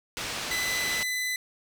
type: low-pass noise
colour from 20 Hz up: white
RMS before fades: -34 dBFS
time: 0.17-1.03 s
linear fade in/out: 0 ms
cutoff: 5100 Hz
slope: 12 dB/octave
type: tone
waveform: sawtooth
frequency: 2006 Hz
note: B6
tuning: 26 cents sharp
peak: -24 dBFS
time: 0.51-1.36 s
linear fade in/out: 2 ms
effects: none